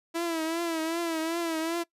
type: tone with vibrato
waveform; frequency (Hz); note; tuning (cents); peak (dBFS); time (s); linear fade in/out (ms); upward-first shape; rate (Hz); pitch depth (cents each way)
sawtooth; 329.6; E4; 0; -24; 0.14-1.84; 20; triangle; 2.6; 77
effects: noise-tail reverb RT60 0.1 s tail -22 dB re dry + resampled to 32000 Hz